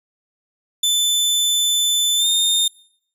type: tone with pitch glide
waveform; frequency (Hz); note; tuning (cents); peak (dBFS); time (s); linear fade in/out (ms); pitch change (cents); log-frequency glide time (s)
sawtooth; 3520 to 3644; A7 to A#7; 0 to -40; -12; 0.83-2.68; 5; +60; 2.17-2.27
effects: noise-tail reverb RT60 0.7 s tail -24 dB re dry + resampled to 32000 Hz